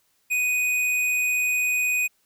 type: tone with hard clipping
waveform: triangle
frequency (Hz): 2489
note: D#7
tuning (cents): 0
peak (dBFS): -22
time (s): 0.3-2.08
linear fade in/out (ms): 20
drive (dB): 16
effects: white hiss -67 dBFS RMS until 2.25 s